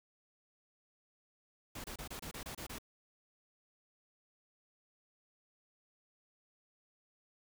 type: noise bursts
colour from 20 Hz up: pink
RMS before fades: -45 dBFS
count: 9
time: 1.75-2.785 s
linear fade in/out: 5 ms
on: 91 ms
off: 27 ms
effects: none